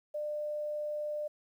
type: tone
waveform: sine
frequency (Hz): 598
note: D5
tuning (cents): +31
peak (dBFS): -33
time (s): 0.14-1.28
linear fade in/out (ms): 10
effects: 11-bit